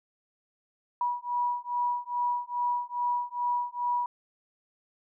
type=beating tone pair; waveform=sine; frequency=970 / 972.4 Hz; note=B5 / B5; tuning=-31 / -27 cents; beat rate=2.4 Hz; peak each=-30 dBFS; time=1.01-4.06 s; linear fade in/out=2 ms; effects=none